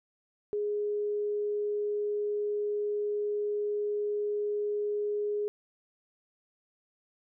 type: tone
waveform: sine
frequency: 415.3 Hz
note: G#4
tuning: in tune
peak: -28 dBFS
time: 0.53-5.48 s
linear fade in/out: 0 ms
effects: none